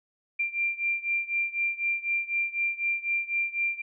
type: beating tone pair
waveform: sine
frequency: 2373 / 2377 Hz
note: D7 / D7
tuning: +17 / +20 cents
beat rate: 4 Hz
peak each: -28 / -30 dBFS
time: 0.39-3.82 s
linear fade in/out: 10 ms
effects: none